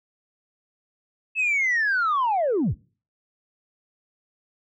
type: linear sweep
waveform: sine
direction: down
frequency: 2637 to 41.2 Hz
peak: -18 dBFS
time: 1.35-2.75 s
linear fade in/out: 50 ms
effects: noise-tail reverb RT60 0.4 s tail -24 dB re dry + tanh soft clip ceiling -17 dBFS